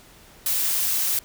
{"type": "noise", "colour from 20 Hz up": "blue", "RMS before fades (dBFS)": -23, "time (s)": [0.46, 1.19], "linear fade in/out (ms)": 2, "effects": ["pink hiss -50 dBFS RMS until 1.24 s"]}